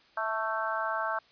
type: harmonic tone with a mistuned harmonic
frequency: 221.5 Hz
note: A3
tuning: 12 cents sharp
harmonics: 3 / 4 / 5 / 6 / 7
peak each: -35 / -35 / -35 / -35 / -35 dBFS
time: 0.17-1.19 s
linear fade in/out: 5 ms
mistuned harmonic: 3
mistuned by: -22 cents
effects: white hiss -61 dBFS RMS until 1.31 s + resampled to 11025 Hz